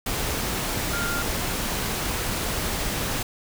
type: tone in noise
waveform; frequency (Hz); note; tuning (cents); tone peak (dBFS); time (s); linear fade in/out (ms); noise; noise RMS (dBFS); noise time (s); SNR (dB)
sine; 1400; F6; +4; -28; 0.93-1.22; 5; pink; -27; 0.06-3.23; -4
effects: none